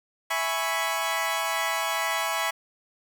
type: chord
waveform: 20% pulse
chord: C# minor seventh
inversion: first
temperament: equal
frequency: 659.3 / 830.6 / 987.8 / 1108.7 Hz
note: E5 / G#5 / B5 / C#6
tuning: 0 / 0 / 0 / 0 cents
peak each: -26 dBFS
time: 0.3-2.51 s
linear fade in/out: 10 ms
effects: none